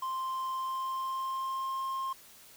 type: tone with pitch glide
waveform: triangle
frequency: 1046.5 to 1062.9 Hz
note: C6 to C6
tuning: 0 to +27 cents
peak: -30 dBFS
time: 0.02-2.13 s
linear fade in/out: 5 ms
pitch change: +27 cents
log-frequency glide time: 0.53-1.81 s
effects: white hiss -55 dBFS RMS until 2.56 s